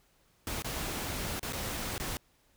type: noise with dropouts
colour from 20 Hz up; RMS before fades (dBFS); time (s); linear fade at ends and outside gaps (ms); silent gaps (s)
pink; -36; 0.47-2.17; 1; 0.622-0.645 / 1.395-1.429 / 1.525-1.531 / 1.98-1.999
effects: pink hiss -68 dBFS RMS until 2.56 s